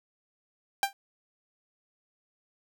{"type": "tone with exponential decay", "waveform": "sawtooth", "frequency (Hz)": 791, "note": "G5", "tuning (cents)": 15, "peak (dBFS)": -16, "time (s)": [0.83, 0.93], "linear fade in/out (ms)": 1, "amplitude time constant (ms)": 21, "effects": []}